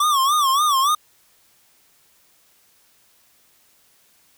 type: tone with vibrato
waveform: square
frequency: 1138 Hz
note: C#6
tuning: 45 cents sharp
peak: -16 dBFS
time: 0-0.95 s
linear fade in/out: 5 ms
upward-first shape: sine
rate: 3.5 Hz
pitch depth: 140 cents each way
effects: white hiss -58 dBFS RMS until 4.37 s